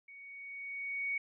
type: tone with level ramp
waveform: sine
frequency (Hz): 2235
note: C#7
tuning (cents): +14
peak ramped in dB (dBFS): -50 to -31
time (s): 0.08-1.18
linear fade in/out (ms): 5
effects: none